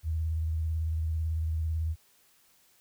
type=tone with vibrato; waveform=sine; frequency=80 Hz; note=D#2; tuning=49 cents sharp; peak=-27 dBFS; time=0.03-1.96 s; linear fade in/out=50 ms; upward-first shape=sine; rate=18 Hz; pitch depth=51 cents each way; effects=white hiss -64 dBFS RMS until 2.8 s